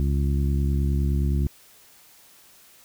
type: harmonic tone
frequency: 69.7 Hz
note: C#2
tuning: 10 cents sharp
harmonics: 1 / 2 / 3 / 4 / 5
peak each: -21 / -26 / -31 / -36 / -37 dBFS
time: 0-1.47 s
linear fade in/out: 0 ms
effects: white hiss -53 dBFS RMS until 2.84 s